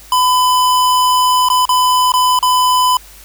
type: tone with dropouts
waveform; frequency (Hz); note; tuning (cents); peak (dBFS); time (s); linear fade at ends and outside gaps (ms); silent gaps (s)
square; 1005; B5; +30; -10; 0.12-2.97; 2; 1.487-1.5 / 1.654-1.691 / 2.12-2.138 / 2.39-2.427
effects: added 50 Hz sine -41 dBFS peak until 3.24 s + white hiss -40 dBFS RMS until 3.24 s

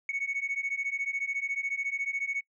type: beating tone pair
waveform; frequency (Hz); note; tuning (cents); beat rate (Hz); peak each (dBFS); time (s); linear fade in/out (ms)
sine; 2212 / 2226; C#7 / C#7; -4 / +7; 14; -31; 0.09-2.41; 2
effects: noise-tail reverb RT60 0.1 s tail -26 dB re dry + tanh soft clip ceiling -25 dBFS

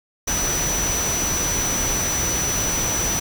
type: tone in noise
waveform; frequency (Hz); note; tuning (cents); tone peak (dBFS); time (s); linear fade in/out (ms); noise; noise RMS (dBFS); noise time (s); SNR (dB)
sine; 5940; F#8; +6; -22; 0.27-3.2; 10; pink; -25; 0.27-3.2; 0
effects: none

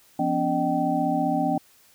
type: tone cluster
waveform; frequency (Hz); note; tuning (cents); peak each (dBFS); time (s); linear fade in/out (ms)
sine; 173.1 / 248.1 / 283.4 / 613 / 772; F3 / B3 / C#4 / D#5 / G5; -15 / +8 / +38 / -26 / -27; -30 / -28 / -26 / -30 / -25; 0.19-1.58; 5
effects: white hiss -57 dBFS RMS until 1.94 s

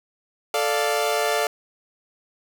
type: chord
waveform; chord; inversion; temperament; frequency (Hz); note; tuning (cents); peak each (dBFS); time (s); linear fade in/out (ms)
sawtooth; D minor; second; equal; 440 / 587.3 / 698.5; A4 / D5 / F5; 0 / 0 / 0; -21; 0.54-1.47; 2
effects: none

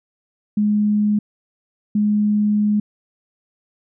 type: tone pair in turn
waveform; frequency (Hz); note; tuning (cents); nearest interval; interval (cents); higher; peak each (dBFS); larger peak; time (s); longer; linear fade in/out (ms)
sine; 209.1 / 209.1; G#3 / G#3; +12 / +12; unison; 0; neither; -14; neither; 0.57-1.19 / 1.95-2.8; second; 5
effects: none

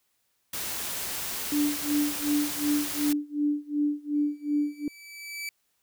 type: noise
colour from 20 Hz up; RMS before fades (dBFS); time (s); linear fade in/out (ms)
white; -33; 0.53-3.13; 5
type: tone with tremolo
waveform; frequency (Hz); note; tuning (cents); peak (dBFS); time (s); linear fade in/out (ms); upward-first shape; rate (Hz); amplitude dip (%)
sine; 293.7; D4; 0; -21; 1.52-4.88; 2; sine; 2.7; 95
type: tone with exponential growth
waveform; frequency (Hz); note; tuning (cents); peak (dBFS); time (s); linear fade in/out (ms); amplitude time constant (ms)
sawtooth; 2307; D7; -31; -28; 4.15-5.49; 1; 290
effects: white hiss -73 dBFS RMS until 5.82 s

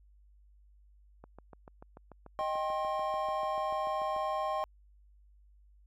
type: click train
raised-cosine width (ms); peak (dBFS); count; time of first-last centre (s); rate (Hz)
1; -35; 21; 1.24-4.164; 6.84
type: chord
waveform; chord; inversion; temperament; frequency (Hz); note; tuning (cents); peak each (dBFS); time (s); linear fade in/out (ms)
triangle; C minor; first; equal with one note detuned; 622.3 / 784 / 1067.3; Eb5 / G5 / C6; 0 / 0 / +34; -33 / -34 / -33; 2.39-4.64; 0
effects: added 50 Hz sine -58 dBFS peak until 5.86 s

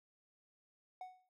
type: tone with exponential decay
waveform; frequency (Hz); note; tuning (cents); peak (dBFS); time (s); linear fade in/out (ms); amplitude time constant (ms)
triangle; 740; F#5; 0; -40; 1.01-1.29; 2; 60
effects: none

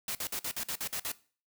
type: noise bursts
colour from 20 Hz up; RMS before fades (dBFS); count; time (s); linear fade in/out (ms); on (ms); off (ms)
white; -35; 9; 0.08-1.118; 2; 70; 51
effects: noise-tail reverb RT60 0.4 s tail -19 dB re dry

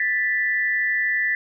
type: tone pair together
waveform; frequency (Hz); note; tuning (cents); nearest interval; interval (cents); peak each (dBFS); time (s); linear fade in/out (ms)
sine; 1763.4 / 1975.5; A6 / B6; +3 / 0; major second; 197; -22; 0-1.35; 2
effects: none

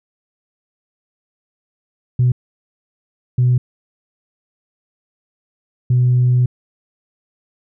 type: tone bursts at uneven times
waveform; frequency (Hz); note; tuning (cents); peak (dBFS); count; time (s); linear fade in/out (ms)
sine; 124.5; B2; +14; -9; 3; 2.19-2.32 / 3.38-3.58 / 5.9-6.46; 5
effects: tanh soft clip ceiling -7 dBFS

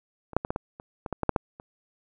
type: clicks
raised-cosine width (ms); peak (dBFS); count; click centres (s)
1; -26 / -6 / -16 / -14 / -15 / -27 / -19 / -15 / -12 / -6 / -8 / -28; 12; 0.333 / 0.366 / 0.449 / 0.505 / 0.561 / 0.799 / 1.062 / 1.127 / 1.233 / 1.293 / 1.362 / 1.599
effects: none

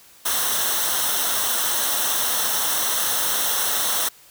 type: noise with comb filter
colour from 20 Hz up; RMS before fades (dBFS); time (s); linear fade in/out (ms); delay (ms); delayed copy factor
white; -22; 0.25-4.09; 10; 0.42; -0.7
effects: white hiss -50 dBFS RMS until 4.3 s

